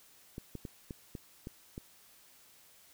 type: clicks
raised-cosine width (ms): 3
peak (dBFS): -28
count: 7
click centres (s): 0.381 / 0.553 / 0.652 / 0.908 / 1.152 / 1.471 / 1.779
effects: white hiss -61 dBFS RMS until 2.93 s